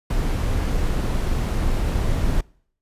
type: noise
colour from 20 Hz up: brown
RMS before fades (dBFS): -21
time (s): 0.1-2.41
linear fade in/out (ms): 5
effects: noise-tail reverb RT60 0.6 s tail -25 dB re dry + resampled to 32000 Hz